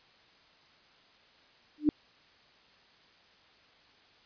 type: tone with exponential growth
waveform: sine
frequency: 300 Hz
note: D4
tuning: 37 cents sharp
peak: -16 dBFS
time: 1.78-1.89 s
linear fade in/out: 0 ms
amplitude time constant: 22 ms
effects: white hiss -61 dBFS RMS until 4.25 s + resampled to 11025 Hz